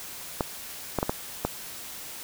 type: clicks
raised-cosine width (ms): 1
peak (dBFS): -10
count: 5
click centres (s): 0.408 / 0.987 / 1.029 / 1.095 / 1.45
effects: white hiss -40 dBFS RMS until 2.23 s